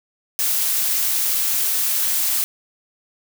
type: noise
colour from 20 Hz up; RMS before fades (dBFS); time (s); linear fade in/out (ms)
blue; -20; 0.39-2.44; 0
effects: none